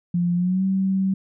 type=tone with pitch glide; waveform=sine; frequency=174.61 to 191.52 Hz; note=F3 to G3; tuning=0 to -40 cents; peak=-18 dBFS; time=0.14-1.14 s; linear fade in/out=5 ms; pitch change=+160 cents; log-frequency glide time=0.35-0.64 s; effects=none